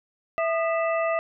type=harmonic tone with a mistuned harmonic; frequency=659.3 Hz; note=E5; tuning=in tune; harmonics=1 / 2 / 3 / 4; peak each=-23 / -29 / -33 / -35 dBFS; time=0.38-1.19 s; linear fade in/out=0 ms; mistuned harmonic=2; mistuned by=-130 cents; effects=none